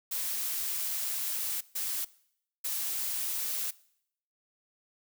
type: noise bursts at uneven times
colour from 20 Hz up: blue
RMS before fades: -33 dBFS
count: 3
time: 0.11-1.61 / 1.75-2.05 / 2.64-3.71 s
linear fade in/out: 10 ms
effects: noise-tail reverb RT60 0.7 s tail -21 dB re dry